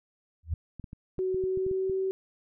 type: tone with exponential growth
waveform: sine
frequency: 80.7 Hz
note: E2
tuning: 36 cents flat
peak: -22 dBFS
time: 0.43-0.54 s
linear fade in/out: 5 ms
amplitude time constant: 22 ms
type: clicks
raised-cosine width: 5 ms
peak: -29 dBFS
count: 10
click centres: 0.797 / 0.842 / 0.931 / 1.184 / 1.345 / 1.439 / 1.574 / 1.665 / 1.713 / 1.897 s
type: tone with pitch glide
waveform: sine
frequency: 373.7 to 381.3 Hz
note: F#4 to G4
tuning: +17 to -48 cents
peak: -26 dBFS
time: 1.19-2.11 s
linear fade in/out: 0 ms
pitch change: +35 cents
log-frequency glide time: 1.34-1.98 s
effects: none